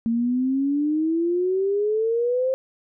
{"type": "exponential sweep", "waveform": "sine", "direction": "up", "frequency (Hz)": [226.7, 530], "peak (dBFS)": -19, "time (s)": [0.06, 2.54], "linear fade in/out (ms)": 0, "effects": []}